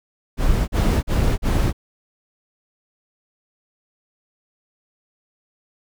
brown noise bursts, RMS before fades -17 dBFS, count 4, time 0.37-1.73 s, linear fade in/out 50 ms, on 310 ms, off 40 ms, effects none

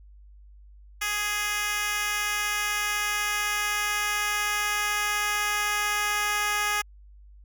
10% pulse tone with high-pass filter sweep, 415.9 Hz, G#4, 2 cents sharp, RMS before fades -27 dBFS, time 1.01-6.82 s, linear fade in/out 10 ms, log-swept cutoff 1700 to 1000 Hz, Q 0.75, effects added 50 Hz sine -47 dBFS peak until 7.44 s

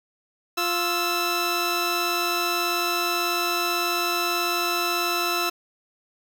15% pulse tone pair together, 349.2 / 1318.5 Hz, F4 / E6, 0 / 0 cents, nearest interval octave + major seventh, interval 2300 cents, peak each -20 / -18 dBFS, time 0.57-5.5 s, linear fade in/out 10 ms, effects none

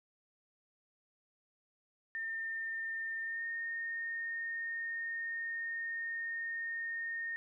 sine tone with pitch glide, 1809 to 1838.5 Hz, A6 to A#6, +48 to -24 cents, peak -36 dBFS, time 2.15-7.36 s, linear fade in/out 0 ms, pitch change +28 cents, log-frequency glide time 3.23-3.44 s, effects none

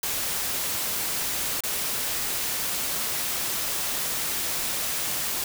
white noise with dropouts, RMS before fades -28 dBFS, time 0.03-5.44 s, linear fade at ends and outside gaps 2 ms, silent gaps 1.606-1.636 s, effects none

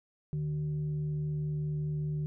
sine tone with frequency modulation, 150.8 Hz, D3, 46 cents sharp, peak -30 dBFS, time 0.33-2.26 s, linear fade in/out 0 ms, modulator 227 Hz, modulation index 0.26, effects none

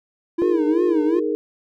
triangle tone with vibrato, 329.6 Hz, E4, in tune, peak -15 dBFS, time 0.38-1.2 s, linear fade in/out 10 ms, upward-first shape sine, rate 2.7 Hz, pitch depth 150 cents each way
sine chord, D# suspended fourth, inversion none, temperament equal, 311.1 / 415.3 / 466.2 Hz, D#4 / G#4 / A#4, 0 / 0 / 0 cents, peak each -24 dBFS, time 0.42-1.35 s, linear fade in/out 0 ms
effects none

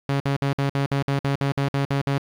sawtooth tone bursts, 139 Hz, C#3, 5 cents sharp, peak -16 dBFS, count 13, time 0.09-2.18 s, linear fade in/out 0 ms, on 110 ms, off 55 ms, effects low-pass 4000 Hz 12 dB/octave + 8-bit

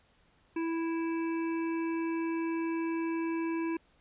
harmonic tone, 329.6 Hz, E4, in tune, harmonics 1 / 3 / 5 / 7 / 8, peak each -30 / -41 / -47 / -47 / -48 dBFS, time 0.56-3.77 s, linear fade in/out 5 ms, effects pink hiss -67 dBFS RMS until 4 s + resampled to 8000 Hz

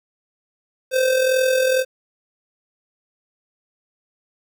square tone with amplitude modulation, 518 Hz, C5, 17 cents flat, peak -14 dBFS, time 0.91-1.85 s, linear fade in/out 50 ms, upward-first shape sine, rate 42.1 Hz, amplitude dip 50%, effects 9-bit

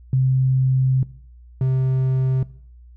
sine / triangle tone pair in turn, 130.81 / 130.81 Hz, C3 / C3, 0 / 0 cents, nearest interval unison, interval 0 cents, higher neither, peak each -14 dBFS, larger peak neither, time 0.13-1.03 / 1.61-2.43 s, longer first, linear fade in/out 2 ms, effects noise-tail reverb RT60 0.6 s tail -20 dB re dry + added 60 Hz sine -42 dBFS peak until 2.96 s

